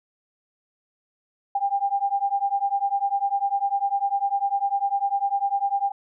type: beating tone pair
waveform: sine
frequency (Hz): 793 / 803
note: G5 / G5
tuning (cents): +20 / +41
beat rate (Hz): 10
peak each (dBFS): -24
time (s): 1.55-5.92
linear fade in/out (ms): 5
effects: none